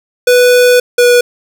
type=tone pair in turn; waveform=square; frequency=493.9 / 487.1 Hz; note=B4 / B4; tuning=0 / -24 cents; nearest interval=unison; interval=24 cents; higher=first; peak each=-5 dBFS; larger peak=neither; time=0.27-0.8 / 0.98-1.21 s; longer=first; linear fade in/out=5 ms; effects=none